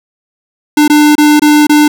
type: tone with dropouts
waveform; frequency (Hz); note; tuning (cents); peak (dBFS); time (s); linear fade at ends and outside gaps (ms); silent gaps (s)
square; 298.6; D4; +29; -4; 0.77-1.88; 5; 0.879-0.898 / 1.154-1.18 / 1.396-1.419 / 1.669-1.694
effects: none